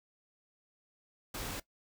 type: noise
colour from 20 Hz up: pink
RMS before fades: -40 dBFS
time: 1.34-1.6 s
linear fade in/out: 5 ms
effects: noise-tail reverb RT60 0.1 s tail -18 dB re dry